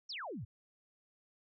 sine exponential sweep, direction down, 5910 to 87.8 Hz, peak -40 dBFS, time 0.09-0.45 s, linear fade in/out 10 ms, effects none

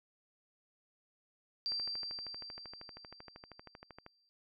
sine tone with exponential decay, 4699 Hz, D8, in tune, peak -33 dBFS, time 1.66-4.29 s, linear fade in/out 0 ms, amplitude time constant 570 ms
click train, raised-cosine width 0.5 ms, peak -34 dBFS, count 31, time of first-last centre 1.72-4.064 s, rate 12.8 Hz
effects none

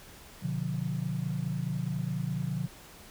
sine chord, B diminished, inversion none, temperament just, 123.47 / 148.16 / 177.8 Hz, B2 / D3 / F3, 0 / +16 / +31 cents, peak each -35 / -33 / -34 dBFS, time 0.42-2.68 s, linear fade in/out 20 ms, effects pink hiss -51 dBFS RMS until 3.1 s

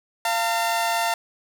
sawtooth tone pair together, 690 / 905.4 Hz, F5 / A5, -21 / +49 cents, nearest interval perfect fourth, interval 470 cents, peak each -20 / -20 dBFS, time 0.25-1.14 s, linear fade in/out 2 ms, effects none

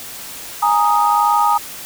sine chord, Ab suspended second, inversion none, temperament equal, 830.6 / 932.3 / 1244.5 Hz, Ab5 / Bb5 / Eb6, 0 / 0 / 0 cents, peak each -16 dBFS, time 0.62-1.58 s, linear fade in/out 10 ms, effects white hiss -32 dBFS RMS until 1.85 s

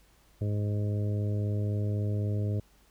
harmonic tone, 103.83 Hz, G#2, in tune, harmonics 1 / 2 / 3 / 4 / 5 / 6, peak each -27 / -38 / -41 / -41 / -44 / -46 dBFS, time 0.41-2.6 s, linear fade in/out 5 ms, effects added 50 Hz sine -61 dBFS peak until 2.9 s + pink hiss -64 dBFS RMS until 2.9 s

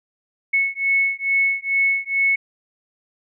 sine beating tone pair, 2200 / 2202.3 Hz, C#7 / C#7, -14 / -12 cents, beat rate 2.3 Hz, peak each -20 dBFS, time 0.53-2.36 s, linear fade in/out 10 ms, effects none

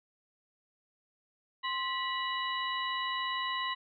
harmonic tone with a mistuned harmonic, 977 Hz, B5, 19 cents flat, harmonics 1 / 2 / 3 / 4, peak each -34 / -37 / -39 / -40 dBFS, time 1.63-3.75 s, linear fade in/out 20 ms, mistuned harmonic 1, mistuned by +120 cents, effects none

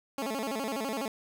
15% pulse tone with vibrato, 245.1 Hz, B3, 13 cents flat, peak -25 dBFS, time 0.18-1.08 s, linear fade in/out 2 ms, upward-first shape square, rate 12 Hz, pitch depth 200 cents each way, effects none

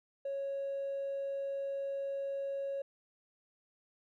sine tone with hard clipping, 552 Hz, C#5, 7 cents flat, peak -35 dBFS, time 0.25-2.82 s, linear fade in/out 5 ms, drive 1 dB, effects none

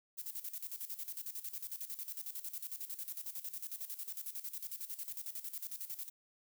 violet noise with tremolo, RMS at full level -42 dBFS, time 0.17-6.1 s, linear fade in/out 20 ms, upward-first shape square, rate 11 Hz, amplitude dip 75%, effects none

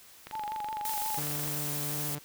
click train, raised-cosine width 0.3 ms, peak -25 dBFS, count 30, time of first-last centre 0.27-1.478 s, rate 24 Hz
sine tone with vibrato, 855 Hz, A5, 50 cents flat, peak -33 dBFS, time 0.32-1.2 s, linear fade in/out 20 ms, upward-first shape triangle, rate 5.6 Hz, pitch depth 59 cents each way
blue noise, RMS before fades -35 dBFS, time 0.85-2.15 s, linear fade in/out 0 ms
sawtooth tone, 147 Hz, D3, 2 cents sharp, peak -32 dBFS, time 1.17-2.19 s, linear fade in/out 10 ms
effects white hiss -54 dBFS RMS until 2.24 s

